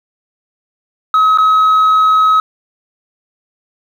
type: tone with dropouts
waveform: sine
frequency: 1277 Hz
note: D#6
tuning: 45 cents sharp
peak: -4 dBFS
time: 1.14-2.4 s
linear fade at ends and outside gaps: 2 ms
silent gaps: 1.375-1.384 s
effects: tanh soft clip ceiling -6 dBFS + 7-bit